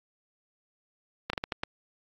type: slowing click train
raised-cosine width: 0.3 ms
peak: -14 dBFS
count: 6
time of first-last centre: 1.3-1.635 s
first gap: 33 ms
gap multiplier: 1.36
effects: AAC 48 kbps